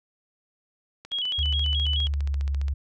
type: click train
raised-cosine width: 0.2 ms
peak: -24 dBFS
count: 25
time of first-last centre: 1.05-2.683 s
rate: 14.7 Hz
type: tone with vibrato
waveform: sine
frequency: 3136 Hz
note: G7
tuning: in tune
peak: -25 dBFS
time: 1.11-2.08 s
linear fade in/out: 20 ms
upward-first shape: square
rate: 4.7 Hz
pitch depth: 83 cents each way
type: tone with pitch glide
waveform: sine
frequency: 73 to 69.74 Hz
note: D2 to C#2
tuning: -10 to +11 cents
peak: -23 dBFS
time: 1.38-2.74 s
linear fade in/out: 10 ms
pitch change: -79 cents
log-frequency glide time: 1.99-2.37 s
effects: none